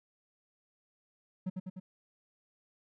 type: tone with echo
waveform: triangle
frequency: 185 Hz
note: F#3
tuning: in tune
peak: -29 dBFS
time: 1.46-1.5 s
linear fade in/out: 10 ms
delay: 100 ms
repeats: 3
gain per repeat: -3 dB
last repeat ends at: 1.8 s
effects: none